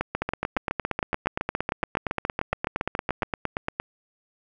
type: two click trains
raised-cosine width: 0.5 ms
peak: -10 / -10 dBFS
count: 24 / 32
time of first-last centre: 0.01-3.231 / 0.22-3.8 s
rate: 7.14 / 8.66 Hz
effects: none